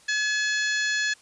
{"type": "harmonic tone with a mistuned harmonic", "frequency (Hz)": 850, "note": "G#5", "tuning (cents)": 40, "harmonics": [2, 3, 4, 5, 6, 7, 8], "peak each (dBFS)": [-24, -34, -34, -33, -39, -39, -36], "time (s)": [0.08, 1.14], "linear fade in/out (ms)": 10, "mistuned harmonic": 3, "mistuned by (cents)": 19, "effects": ["white hiss -55 dBFS RMS until 1.21 s", "resampled to 22050 Hz"]}